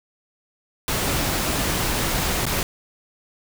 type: noise with dropouts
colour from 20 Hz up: pink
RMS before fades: -23 dBFS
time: 0.88-2.63 s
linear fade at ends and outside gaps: 1 ms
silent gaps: 2.455-2.465 s
effects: none